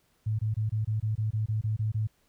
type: tone bursts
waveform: sine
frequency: 108.5 Hz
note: A2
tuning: 24 cents flat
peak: -25 dBFS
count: 12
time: 0.26-2.073 s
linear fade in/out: 10 ms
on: 130 ms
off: 23 ms
effects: pink hiss -69 dBFS RMS until 2.28 s